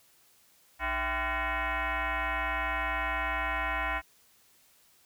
sine tone with frequency modulation, 419.3 Hz, G#4, 17 cents sharp, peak -28 dBFS, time 0.79-4.02 s, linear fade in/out 50 ms, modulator 360 Hz, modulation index 5.5, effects white hiss -63 dBFS RMS until 5.05 s

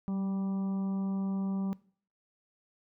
harmonic tone with a mistuned harmonic, 195.5 Hz, G3, 4 cents flat, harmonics 1 / 2 / 3 / 4 / 5 / 6, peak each -30 / -48 / -51 / -51 / -53 / -54 dBFS, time 0.08-1.73 s, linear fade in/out 0 ms, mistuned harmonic 1, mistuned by -23 cents, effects noise-tail reverb RT60 0.5 s tail -21 dB re dry

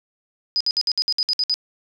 sine tone bursts, 4978 Hz, D#8, in tune, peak -17 dBFS, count 10, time 0.56-1.541 s, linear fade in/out 0 ms, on 45 ms, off 59 ms, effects none

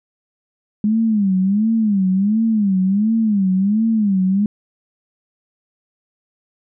sine tone with vibrato, 205.3 Hz, G#3, 20 cents flat, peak -13 dBFS, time 0.84-4.46 s, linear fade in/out 2 ms, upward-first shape sine, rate 1.4 Hz, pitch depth 170 cents each way, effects none

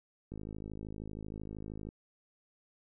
click train, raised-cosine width 3 ms, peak -30 dBFS, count 84, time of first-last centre 0.32-1.889 s, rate 52.9 Hz, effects none

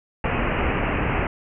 pink low-pass noise, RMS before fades -23 dBFS, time 0.24-1.27 s, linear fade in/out 2 ms, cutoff 2800 Hz, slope 96 dB/octave, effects none

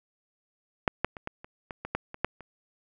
clicks, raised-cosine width 0.5 ms, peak -7 / -9 / -25 / -18 / -28 / -21 / -20 / -12 / -24 / -9 / -29 dBFS, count 11, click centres 0.878 / 1.046 / 1.168 / 1.274 / 1.445 / 1.708 / 1.85 / 1.95 / 2.144 / 2.246 / 2.407 s, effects none

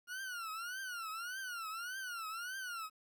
40% pulse tone with vibrato, 1416 Hz, F6, 23 cents sharp, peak -40 dBFS, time 0.07-2.9 s, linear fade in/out 50 ms, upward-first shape triangle, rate 1.7 Hz, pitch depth 200 cents each way, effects 12-bit

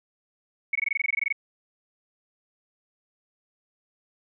sine tone bursts, 2217 Hz, C#7, in tune, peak -21 dBFS, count 14, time 0.73-1.326 s, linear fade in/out 5 ms, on 24 ms, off 20 ms, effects none

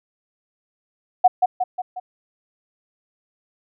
sine tone with echo, 734 Hz, F#5, 14 cents flat, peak -7 dBFS, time 1.24-1.28 s, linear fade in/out 10 ms, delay 180 ms, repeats 4, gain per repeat -5 dB, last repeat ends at 2 s, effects none

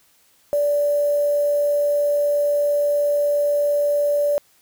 sine tone with quantisation, 581 Hz, D5, 19 cents flat, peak -16 dBFS, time 0.53-4.38 s, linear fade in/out 0 ms, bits 6, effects white hiss -58 dBFS RMS until 4.61 s

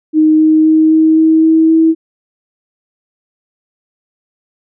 sine tone with pitch steps, 311.1 / 313.1 / 315.1 / 317.1 / 319.1 / 321.1 / 323.2 Hz, D#4 / D#4 / D#4 / D#4 / D#4 / E4 / E4, 0 / +11 / +22 / +33 / +44 / -45 / -34 cents, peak -5 dBFS, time 0.13-1.95 s, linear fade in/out 50 ms, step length 260 ms, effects none

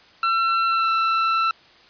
40% pulse tone with pitch glide, 1348 to 1334.8 Hz, E6 to E6, +38 to +21 cents, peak -17 dBFS, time 0.23-1.51 s, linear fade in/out 2 ms, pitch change -17 cents, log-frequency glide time 0.68-0.9 s, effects white hiss -51 dBFS RMS until 1.89 s + resampled to 11025 Hz

